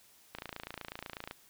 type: click train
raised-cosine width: 0.3 ms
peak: -24 dBFS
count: 28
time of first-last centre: 0.35-1.311 s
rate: 28.1 Hz
effects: white hiss -62 dBFS RMS until 1.49 s